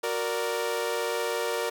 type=chord; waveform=sawtooth; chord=Gb augmented; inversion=none; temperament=equal; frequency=370 / 466.2 / 587.3 Hz; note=Gb4 / Bb4 / D5; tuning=0 / 0 / 0 cents; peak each=-31 / -25 / -29 dBFS; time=0.03-1.7 s; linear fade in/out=10 ms; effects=none